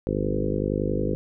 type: harmonic tone with a mistuned harmonic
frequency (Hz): 50.8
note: G#1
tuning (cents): -38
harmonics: 1 / 2 / 3 / 4 / 5 / 6 / 7 / 8 / 9 / 10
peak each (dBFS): -32 / -32 / -32 / -32 / -32 / -32 / -32 / -32 / -32 / -32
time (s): 0.07-1.15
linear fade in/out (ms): 0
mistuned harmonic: 3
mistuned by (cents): -18
effects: none